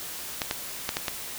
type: clicks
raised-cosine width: 0.2 ms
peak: -9 dBFS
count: 5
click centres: 0.418 / 0.511 / 0.891 / 0.969 / 1.082 s
effects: white hiss -37 dBFS RMS until 1.38 s